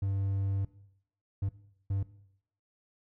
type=tone bursts at uneven times; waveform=triangle; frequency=98 Hz; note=G2; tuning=in tune; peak=-26 dBFS; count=3; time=0.02-0.65 / 1.42-1.49 / 1.9-2.03 s; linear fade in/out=5 ms; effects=noise-tail reverb RT60 0.7 s tail -17 dB re dry